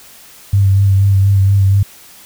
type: tone with vibrato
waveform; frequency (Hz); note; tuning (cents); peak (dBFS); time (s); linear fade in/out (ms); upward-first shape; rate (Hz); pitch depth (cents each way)
sine; 98; G2; 0; -7; 0.53-1.83; 5; sine; 4.2; 27
effects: white hiss -40 dBFS RMS until 2.25 s